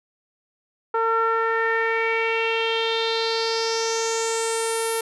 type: tone with low-pass filter sweep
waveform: sawtooth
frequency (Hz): 453.1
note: A#4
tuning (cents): -49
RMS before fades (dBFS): -23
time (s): 0.94-5.01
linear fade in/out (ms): 5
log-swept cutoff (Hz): 1200 to 11000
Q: 4.8
effects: none